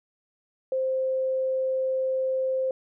sine tone, 523.3 Hz, C5, in tune, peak -23 dBFS, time 0.72-2.71 s, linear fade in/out 2 ms, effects none

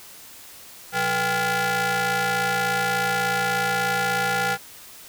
sawtooth ring-modulated tone, 306.2 Hz, D#4, 28 cents flat, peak -14 dBFS, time 0.92-4.58 s, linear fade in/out 50 ms, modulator 1100 Hz, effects white hiss -44 dBFS RMS until 5.08 s

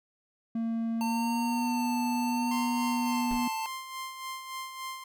triangle tone with pitch glide, 228 to 243 Hz, A#3 to B3, -38 to -28 cents, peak -26 dBFS, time 0.55-3.48 s, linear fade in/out 5 ms, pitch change +110 cents, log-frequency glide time 0.96-1.65 s
square tone with vibrato, 900 Hz, A5, 39 cents sharp, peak -32 dBFS, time 1.01-3.66 s, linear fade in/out 0 ms, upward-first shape sine, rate 0.72 Hz, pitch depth 32 cents each way
sawtooth tone with tremolo, 1050 Hz, C6, 6 cents sharp, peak -31 dBFS, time 2.51-5.04 s, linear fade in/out 5 ms, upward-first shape sine, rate 3.5 Hz, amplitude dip 55%
brown noise with exponential decay, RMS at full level -33 dBFS, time 3.31-3.49 s, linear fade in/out 0 ms, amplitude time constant 39 ms
effects none

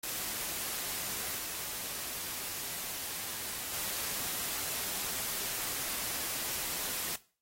white noise with level steps, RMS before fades -37 / -39 / -36 dBFS, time 0.03-7.16 s, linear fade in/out 5 ms, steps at 1.38 / 3.73 s, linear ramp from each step 5 ms, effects noise-tail reverb RT60 0.4 s tail -19 dB re dry + AAC 48 kbps

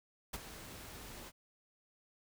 pink noise with ADSR envelope, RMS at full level -38 dBFS, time 0.33-1.32 s, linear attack 11 ms, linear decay 28 ms, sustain -12 dB, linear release 43 ms, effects none

